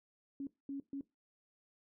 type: tone bursts at uneven times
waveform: sine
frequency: 277.2 Hz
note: C#4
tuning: in tune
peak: -38 dBFS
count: 3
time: 0.4-0.47 / 0.69-0.8 / 0.93-1.01 s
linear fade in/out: 2 ms
effects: noise-tail reverb RT60 0.2 s tail -18 dB re dry